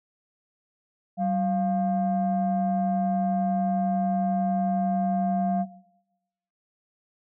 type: tone pair together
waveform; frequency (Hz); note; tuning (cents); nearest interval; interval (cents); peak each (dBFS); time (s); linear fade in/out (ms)
sine; 190.43 / 698.5; G3 / F5; -50 / 0; octave + minor seventh; 2250; -24; 1.17-5.66; 50
effects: noise-tail reverb RT60 0.9 s tail -17 dB re dry + tanh soft clip ceiling -17 dBFS